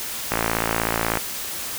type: click train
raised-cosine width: 0.5 ms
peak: -5 dBFS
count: 49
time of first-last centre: 0.32-1.173 s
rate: 56.3 Hz
effects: white hiss -30 dBFS RMS until 1.78 s